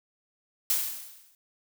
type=noise with exponential decay; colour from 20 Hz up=blue; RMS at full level=-23 dBFS; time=0.7-1.35 s; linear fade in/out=1 ms; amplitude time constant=140 ms; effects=none